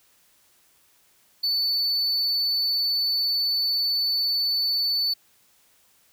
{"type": "tone", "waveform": "triangle", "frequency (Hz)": 4491, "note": "C#8", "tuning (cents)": 22, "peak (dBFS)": -20, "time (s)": [1.43, 5.14], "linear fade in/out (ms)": 10, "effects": ["white hiss -61 dBFS RMS until 6.12 s"]}